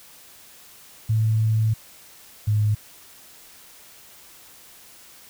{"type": "tone pair in turn", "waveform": "sine", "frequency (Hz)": [110.2, 105.74], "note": ["A2", "G#2"], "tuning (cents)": [3, 32], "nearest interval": "minor second", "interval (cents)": 71, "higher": "first", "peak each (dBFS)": -17, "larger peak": "neither", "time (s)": [[1.09, 1.74], [2.47, 2.75]], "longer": "first", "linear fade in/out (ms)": 10, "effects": ["white hiss -48 dBFS RMS until 5.29 s"]}